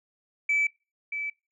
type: tone with echo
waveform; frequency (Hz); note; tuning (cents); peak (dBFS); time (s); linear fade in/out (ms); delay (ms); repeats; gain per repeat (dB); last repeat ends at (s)
sine; 2307; D7; -31; -20; 0.49-0.67; 5; 630; 1; -9; 1.3
effects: noise-tail reverb RT60 0.3 s tail -25 dB re dry + tanh soft clip ceiling -18 dBFS